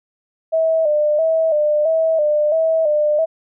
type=tone with vibrato; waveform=sine; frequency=622.3 Hz; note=D#5; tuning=in tune; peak=-13 dBFS; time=0.52-3.26 s; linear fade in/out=20 ms; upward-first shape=square; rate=1.5 Hz; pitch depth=65 cents each way; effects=none